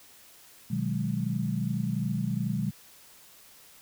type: chord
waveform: sine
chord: G# minor seventh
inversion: first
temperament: equal with one note detuned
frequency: 123.47 / 153.33 / 185 / 207.7 Hz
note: B2 / D#3 / F#3 / G#3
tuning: 0 / -25 / 0 / 0 cents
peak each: -32 / -33 / -32 / -32 dBFS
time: 0.7-2.71 s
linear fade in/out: 10 ms
effects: white hiss -54 dBFS RMS until 3.81 s